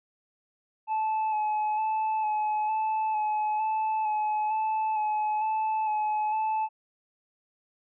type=tone with vibrato; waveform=triangle; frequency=862 Hz; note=A5; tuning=36 cents flat; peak=-23 dBFS; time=0.87-6.69 s; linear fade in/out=50 ms; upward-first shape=square; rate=1.1 Hz; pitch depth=19 cents each way; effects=resampled to 8000 Hz